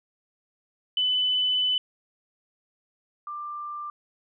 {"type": "tone pair in turn", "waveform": "sine", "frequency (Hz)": [3005, 1186.4], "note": ["F#7", "D6"], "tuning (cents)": [26, 17], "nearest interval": "octave + major third", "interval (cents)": 1609, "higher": "first", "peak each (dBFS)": [-21, -32], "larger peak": "first", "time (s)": [[0.97, 1.78], [3.27, 3.9]], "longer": "first", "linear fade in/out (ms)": 2, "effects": []}